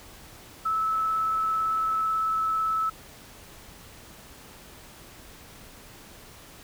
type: tone with vibrato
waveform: sine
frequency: 1305 Hz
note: E6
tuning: 18 cents flat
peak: -23 dBFS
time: 0.65-2.9 s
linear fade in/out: 10 ms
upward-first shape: sine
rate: 18 Hz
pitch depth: 9 cents each way
type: click train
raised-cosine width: 0.5 ms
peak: -33 dBFS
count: 84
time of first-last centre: 0.93-2.008 s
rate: 77 Hz
effects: pink hiss -48 dBFS RMS until 6.63 s